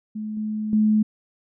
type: tone with level steps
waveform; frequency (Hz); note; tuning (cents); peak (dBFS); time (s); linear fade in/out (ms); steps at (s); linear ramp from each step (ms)
sine; 214.5; A3; -44; -27 / -24 / -15; 0.15-1.03; 10; 0.37 / 0.73; 2
effects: none